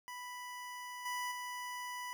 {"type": "tone with level steps", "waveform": "25% pulse", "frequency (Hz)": 987.8, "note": "B5", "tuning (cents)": 0, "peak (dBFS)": [-40, -33, -37], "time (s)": [0.08, 2.13], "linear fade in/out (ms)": 0, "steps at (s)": [1.05, 1.31], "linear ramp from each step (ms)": 10, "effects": []}